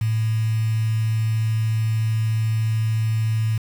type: tone with quantisation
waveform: sine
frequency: 110.8 Hz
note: A2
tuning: 13 cents sharp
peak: -18 dBFS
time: 0.01-3.58 s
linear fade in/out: 5 ms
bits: 6
effects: none